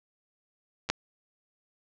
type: clicks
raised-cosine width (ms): 0.2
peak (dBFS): -22 / -7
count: 2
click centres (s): 0.89 / 0.9
effects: resampled to 16000 Hz + 8-bit